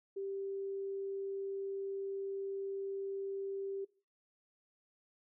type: tone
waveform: sine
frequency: 392 Hz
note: G4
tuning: in tune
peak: -37 dBFS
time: 0.16-3.85 s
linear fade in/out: 10 ms
effects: noise-tail reverb RT60 0.4 s tail -21 dB re dry